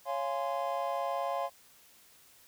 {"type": "chord", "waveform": "triangle", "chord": "Db major seventh", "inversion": "none", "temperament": "just", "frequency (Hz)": [554.4, 693, 831.5, 1039.4], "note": ["Db5", "F5", "Ab5", "C6"], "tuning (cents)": [0, -14, 2, -12], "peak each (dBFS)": [-34, -33, -37, -35], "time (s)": [0.05, 1.5], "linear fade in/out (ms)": 50, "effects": ["white hiss -60 dBFS RMS until 2.47 s"]}